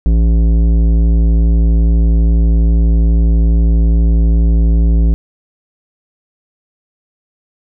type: tone with tanh clipping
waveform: sine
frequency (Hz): 56.1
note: A1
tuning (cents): +34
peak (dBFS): -9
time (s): 0.06-5.14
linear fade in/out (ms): 0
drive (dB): 13
effects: none